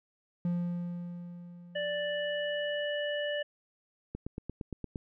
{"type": "tone with exponential decay", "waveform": "triangle", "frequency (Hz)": 174.61, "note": "F3", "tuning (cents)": 0, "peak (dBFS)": -25, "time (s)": [0.45, 2.85], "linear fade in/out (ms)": 2, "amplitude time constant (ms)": 520}
{"type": "harmonic tone", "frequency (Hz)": 587.3, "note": "D5", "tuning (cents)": 0, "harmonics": [1, 3, 5], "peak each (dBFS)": [-32, -37, -39], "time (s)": [1.75, 3.43], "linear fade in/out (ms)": 10}
{"type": "click train", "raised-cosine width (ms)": 3, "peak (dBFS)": -24, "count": 8, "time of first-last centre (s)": [4.15, 4.958], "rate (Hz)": 8.66}
{"effects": []}